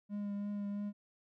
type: tone with vibrato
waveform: triangle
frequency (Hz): 203.8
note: G#3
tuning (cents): -32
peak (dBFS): -34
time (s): 0.09-0.93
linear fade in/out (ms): 50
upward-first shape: triangle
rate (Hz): 3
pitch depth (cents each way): 19
effects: none